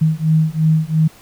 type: beating tone pair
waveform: sine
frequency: 156.5 / 159.4 Hz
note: D#3 / D#3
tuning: +10 / +42 cents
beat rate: 2.9 Hz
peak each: -15 dBFS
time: 0.01-1.08 s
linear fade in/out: 10 ms
effects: pink hiss -45 dBFS RMS until 1.21 s